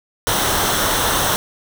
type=noise with comb filter; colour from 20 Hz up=pink; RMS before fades=-18 dBFS; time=0.27-1.36 s; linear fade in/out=0 ms; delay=0.42 ms; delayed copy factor=-0.55; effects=none